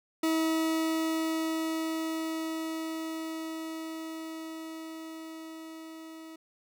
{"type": "tone with level ramp", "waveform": "40% pulse", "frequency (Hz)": 321.5, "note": "E4", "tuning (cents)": -43, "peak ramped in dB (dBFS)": [-24, -43], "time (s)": [0.23, 6.36], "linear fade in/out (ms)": 5, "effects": []}